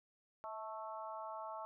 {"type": "harmonic tone with a mistuned harmonic", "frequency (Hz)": 220, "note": "A3", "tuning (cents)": 0, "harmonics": [3, 4, 5, 6], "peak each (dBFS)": [-48, -47, -49, -52], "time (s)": [0.44, 1.65], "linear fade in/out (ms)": 0, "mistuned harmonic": 3, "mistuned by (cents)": -30, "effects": []}